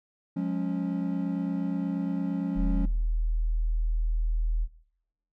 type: chord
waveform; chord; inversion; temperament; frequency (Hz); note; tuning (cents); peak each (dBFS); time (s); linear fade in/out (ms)
triangle; Db major; first; equal with one note detuned; 179.11 / 207.7 / 277.2; F3 / Ab3 / Db4; +44 / 0 / 0; -27 / -31 / -29; 0.36-2.86; 10
type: tone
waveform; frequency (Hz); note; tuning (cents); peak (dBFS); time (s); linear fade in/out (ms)
sine; 40; D#1; +49; -23; 2.55-4.68; 50
effects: noise-tail reverb RT60 0.9 s tail -22 dB re dry + tanh soft clip ceiling -11 dBFS